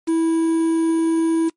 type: tone with quantisation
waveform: triangle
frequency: 327.2 Hz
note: E4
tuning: 13 cents flat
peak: -13 dBFS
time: 0.07-1.5 s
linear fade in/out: 20 ms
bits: 6
effects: noise-tail reverb RT60 0.1 s tail -22 dB re dry + MP3 48 kbps